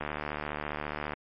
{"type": "click train", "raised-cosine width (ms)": 0.5, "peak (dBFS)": -18, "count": 85, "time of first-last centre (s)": [0.01, 1.134], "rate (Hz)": 74.7, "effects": ["MP3 32 kbps"]}